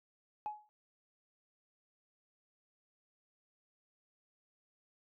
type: tone with exponential decay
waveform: sine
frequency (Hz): 844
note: G#5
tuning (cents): +28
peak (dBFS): -32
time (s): 0.46-0.69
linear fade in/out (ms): 0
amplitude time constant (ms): 48
effects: tanh soft clip ceiling -32 dBFS